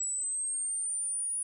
sine linear sweep, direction up, 7780 to 9770 Hz, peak -28 dBFS, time 0-1.43 s, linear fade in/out 5 ms, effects tanh soft clip ceiling -29 dBFS

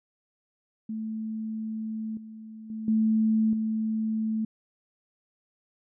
sine tone with level steps, 219.6 Hz, A3, 3 cents flat, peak -30 / -40 / -32 / -20 / -25 dBFS, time 0.89-4.45 s, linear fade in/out 5 ms, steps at 2.17 / 2.7 / 2.88 / 3.53 s, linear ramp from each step 2 ms, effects none

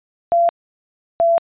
sine tone pair in turn, 684 / 673.4 Hz, F5 / E5, -36 / +37 cents, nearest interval unison, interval 27 cents, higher first, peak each -11 dBFS, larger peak neither, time 0.32-0.49 / 1.2-1.38 s, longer second, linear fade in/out 0 ms, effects resampled to 8000 Hz

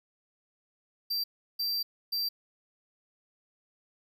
square tone bursts at uneven times, 4700 Hz, D8, 1 cent sharp, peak -29 dBFS, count 3, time 1.1-1.24 / 1.59-1.83 / 2.12-2.29 s, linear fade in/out 10 ms, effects 11-bit

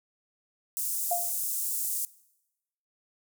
pink high-pass noise, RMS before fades -31 dBFS, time 0.77-2.05 s, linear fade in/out 0 ms, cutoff 7900 Hz, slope 24 dB/octave
sine tone with exponential decay, 698.5 Hz, F5, in tune, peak -23 dBFS, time 1.11-1.39 s, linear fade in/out 5 ms, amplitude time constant 60 ms
effects noise-tail reverb RT60 0.9 s tail -21 dB re dry

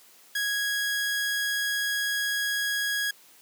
sawtooth tone, 1656 Hz, G#6, 5 cents flat, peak -22 dBFS, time 0.35-3.11 s, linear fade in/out 5 ms, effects white hiss -55 dBFS RMS until 3.41 s + high-pass 200 Hz 12 dB/octave

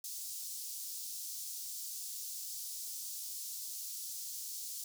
pink high-pass noise, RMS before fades -43 dBFS, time 0.04-4.84 s, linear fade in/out 2 ms, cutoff 5100 Hz, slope 24 dB/octave, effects none

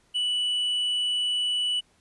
triangle tone, 2960 Hz, F#7, in tune, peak -22 dBFS, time 0.14-1.81 s, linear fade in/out 20 ms, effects pink hiss -64 dBFS RMS until 2 s + resampled to 24000 Hz

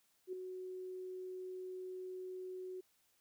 sine tone with ADSR envelope, 370 Hz, F#4, in tune, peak -37 dBFS, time 0.27-2.81 s, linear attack 58 ms, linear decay 4 ms, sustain -6 dB, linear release 11 ms, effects white hiss -75 dBFS RMS until 3.2 s

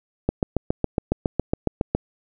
click train, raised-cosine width 2 ms, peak -6 dBFS, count 13, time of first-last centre 0.29-1.95 s, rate 7.23 Hz, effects none

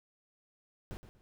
brown noise with echo, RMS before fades -42 dBFS, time 0.91-0.97 s, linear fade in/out 0 ms, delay 120 ms, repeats 2, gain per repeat -11 dB, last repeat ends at 1.21 s, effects none

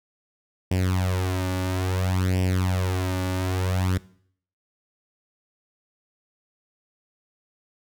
sawtooth tone with flanger, 92.5 Hz, F#2, in tune, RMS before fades -24 dBFS, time 0.71-3.98 s, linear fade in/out 5 ms, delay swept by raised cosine 0.37 to 3.47 ms, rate 0.59 Hz, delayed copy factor +0.8, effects noise-tail reverb RT60 0.6 s tail -20 dB re dry

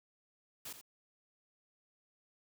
white noise with echo, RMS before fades -45 dBFS, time 0.65-0.73 s, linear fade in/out 5 ms, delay 83 ms, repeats 1, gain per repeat -9 dB, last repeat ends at 0.813 s, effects none

